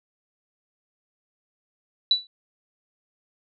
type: tone with exponential decay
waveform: sine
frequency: 3951 Hz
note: B7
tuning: in tune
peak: -12 dBFS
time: 2.11-2.27 s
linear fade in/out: 2 ms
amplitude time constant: 33 ms
effects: none